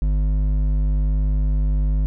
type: tone with hard clipping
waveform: sine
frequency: 50.6 Hz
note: G#1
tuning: 44 cents flat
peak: -18 dBFS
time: 0.02-2.06 s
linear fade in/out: 0 ms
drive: 8 dB
effects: none